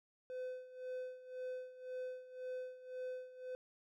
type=tone with tremolo; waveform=triangle; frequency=508 Hz; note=B4; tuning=49 cents sharp; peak=-38 dBFS; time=0.3-3.55 s; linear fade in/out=0 ms; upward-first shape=sine; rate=1.9 Hz; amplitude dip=80%; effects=none